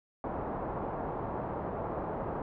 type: low-pass noise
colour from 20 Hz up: white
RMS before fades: -36 dBFS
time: 0.24-2.42 s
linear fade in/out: 2 ms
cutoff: 950 Hz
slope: 24 dB/octave
effects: none